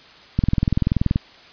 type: click train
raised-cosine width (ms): 5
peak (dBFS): -5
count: 17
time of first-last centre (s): 0.39-1.159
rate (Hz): 20.8
effects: white hiss -46 dBFS RMS until 1.52 s + resampled to 11025 Hz